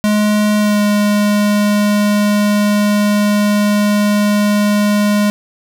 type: tone with pitch glide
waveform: square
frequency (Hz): 210 to 207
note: G#3 to G#3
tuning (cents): +19 to -5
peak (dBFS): -11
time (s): 0.04-5.3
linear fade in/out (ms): 0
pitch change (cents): -24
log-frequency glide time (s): 0.59-0.81
effects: none